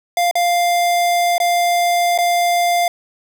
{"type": "tone with dropouts", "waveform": "square", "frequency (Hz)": 698.5, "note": "F5", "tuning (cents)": 0, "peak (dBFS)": -14, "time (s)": [0.17, 2.88], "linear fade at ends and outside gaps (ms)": 2, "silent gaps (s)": [[0.312, 0.354], [1.381, 1.401], [2.178, 2.186]], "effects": []}